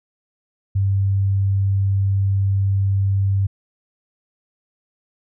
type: tone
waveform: sine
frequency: 98 Hz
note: G2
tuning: in tune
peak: -15 dBFS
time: 0.75-3.47 s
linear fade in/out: 10 ms
effects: none